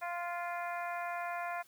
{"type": "harmonic tone with a mistuned harmonic", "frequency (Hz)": 347.4, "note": "F4", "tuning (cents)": -9, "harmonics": [2, 3, 4, 5, 6, 7], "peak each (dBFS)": [-38, -42, -44, -46, -48, -49], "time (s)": [0.01, 1.63], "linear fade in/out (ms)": 20, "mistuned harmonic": 4, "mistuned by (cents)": 16, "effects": ["white hiss -64 dBFS RMS until 1.67 s"]}